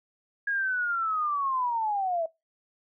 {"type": "linear sweep", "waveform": "sine", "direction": "down", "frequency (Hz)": [1652, 640], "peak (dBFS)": -25, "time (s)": [0.47, 2.26], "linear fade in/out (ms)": 5, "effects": ["noise-tail reverb RT60 0.2 s tail -21 dB re dry"]}